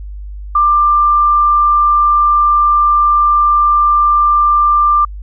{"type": "tone", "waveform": "sine", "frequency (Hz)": 1187, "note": "D6", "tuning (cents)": 18, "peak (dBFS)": -7, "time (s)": [0.55, 5.05], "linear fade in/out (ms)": 5, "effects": ["added 50 Hz sine -24 dBFS peak until 5.22 s"]}